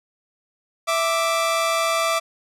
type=tone pair together; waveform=sawtooth; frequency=659.3 / 1174.7 Hz; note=E5 / D6; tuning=0 / 0 cents; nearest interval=minor seventh; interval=1000 cents; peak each=-18 dBFS; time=0.87-2.2 s; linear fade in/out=20 ms; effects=low-pass 12000 Hz 12 dB/octave